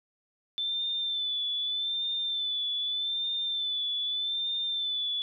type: tone with vibrato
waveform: sine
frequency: 3524 Hz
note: A7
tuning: 2 cents sharp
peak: -28 dBFS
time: 0.58-5.22 s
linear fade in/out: 0 ms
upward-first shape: sine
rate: 0.82 Hz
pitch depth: 44 cents each way
effects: none